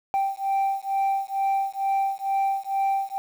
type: beating tone pair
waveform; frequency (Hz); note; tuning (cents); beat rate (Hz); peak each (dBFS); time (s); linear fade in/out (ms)
sine; 782 / 784.2; G5 / G5; -4 / 0; 2.2; -23; 0.14-3.18; 0
effects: tanh soft clip ceiling -19 dBFS + 8-bit